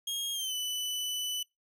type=tone with pitch glide; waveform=sawtooth; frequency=3257 to 2987 Hz; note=G#7 to F#7; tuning=-34 to +16 cents; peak=-29 dBFS; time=0.07-1.43 s; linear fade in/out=5 ms; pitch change=-150 cents; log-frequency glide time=0.33-0.55 s; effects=noise-tail reverb RT60 0.2 s tail -25 dB re dry